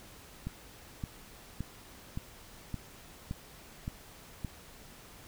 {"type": "click train", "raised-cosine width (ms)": 5, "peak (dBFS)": -23, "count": 8, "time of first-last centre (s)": [0.47, 4.447], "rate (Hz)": 1.76, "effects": ["pink hiss -53 dBFS RMS until 5.27 s"]}